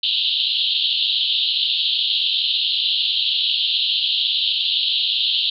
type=band-pass noise; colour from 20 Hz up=pink; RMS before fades=-20 dBFS; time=0.03-5.5 s; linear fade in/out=5 ms; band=2900 to 4200 Hz; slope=96 dB/octave; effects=none